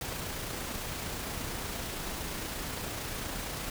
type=noise with amplitude modulation; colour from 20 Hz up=pink; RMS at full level=-36 dBFS; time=0.01-3.7 s; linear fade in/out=2 ms; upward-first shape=sine; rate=28.7 Hz; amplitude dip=25%; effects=none